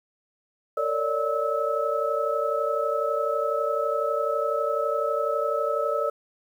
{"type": "tone cluster", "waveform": "sine", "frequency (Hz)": [455.8, 566, 598, 1300], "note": ["A#4", "C#5", "D5", "E6"], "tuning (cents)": [-39, 36, 31, -24], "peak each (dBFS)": [-29, -28, -28, -28], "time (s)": [0.77, 6.1], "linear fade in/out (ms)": 5, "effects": ["9-bit"]}